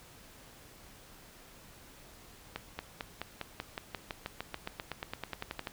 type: accelerating click train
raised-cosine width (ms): 0.3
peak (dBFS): -20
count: 23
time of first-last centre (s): 2.56-5.672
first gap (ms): 230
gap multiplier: 0.95
effects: pink hiss -55 dBFS RMS until 5.72 s